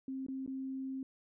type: tone with dropouts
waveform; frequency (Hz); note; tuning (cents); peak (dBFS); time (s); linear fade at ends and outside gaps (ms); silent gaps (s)
sine; 265.4; C4; +25; -37; 0.08-1.03; 2; 0.265-0.284 / 0.463-0.476
effects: none